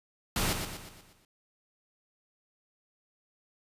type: noise with echo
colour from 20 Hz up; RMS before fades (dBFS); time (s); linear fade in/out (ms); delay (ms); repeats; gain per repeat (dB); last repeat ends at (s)
pink; -29; 0.36-0.53; 2; 120; 6; -6; 1.25
effects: resampled to 32000 Hz